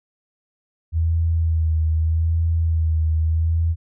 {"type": "tone with vibrato", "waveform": "sine", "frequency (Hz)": 81, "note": "E2", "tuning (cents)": -30, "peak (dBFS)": -16, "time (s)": [0.92, 3.76], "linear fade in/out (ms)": 50, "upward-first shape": "sine", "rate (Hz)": 0.81, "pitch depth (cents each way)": 35, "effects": []}